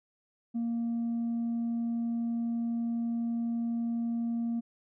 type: tone with tanh clipping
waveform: triangle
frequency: 233 Hz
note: A#3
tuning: 1 cent flat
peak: -29 dBFS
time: 0.54-4.61 s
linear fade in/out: 20 ms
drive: 6 dB
effects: none